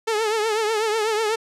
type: tone with vibrato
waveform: sawtooth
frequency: 435.4 Hz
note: A4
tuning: 18 cents flat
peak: -16 dBFS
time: 0.07-1.36 s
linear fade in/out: 10 ms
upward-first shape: triangle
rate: 8.1 Hz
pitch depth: 94 cents each way
effects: low-pass 9000 Hz 12 dB/octave